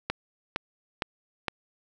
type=click train; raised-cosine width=0.3 ms; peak=-11 dBFS; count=4; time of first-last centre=0.1-1.482 s; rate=2.17 Hz; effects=none